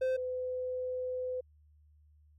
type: tone pair in turn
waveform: triangle / sine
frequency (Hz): 517 / 506.4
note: C5 / B4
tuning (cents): -21 / +43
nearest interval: unison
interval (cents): 36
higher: first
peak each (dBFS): -26 / -33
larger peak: first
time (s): 0.01-0.17 / 0.17-1.41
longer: second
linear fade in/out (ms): 10
effects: added 75 Hz sine -60 dBFS peak until 2.38 s